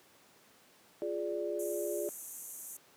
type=chord; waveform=sine; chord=D diminished; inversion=first; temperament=equal; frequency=349.2 / 415.3 / 587.3 Hz; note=F4 / Ab4 / D5; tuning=0 / 0 / 0 cents; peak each=-37 dBFS; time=1.02-2.09 s; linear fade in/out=0 ms
type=band-pass noise; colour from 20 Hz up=white; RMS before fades=-46 dBFS; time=1.59-2.77 s; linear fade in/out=5 ms; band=6100 to 14000 Hz; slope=96 dB/octave
effects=pink hiss -62 dBFS RMS until 2.96 s + high-pass 200 Hz 12 dB/octave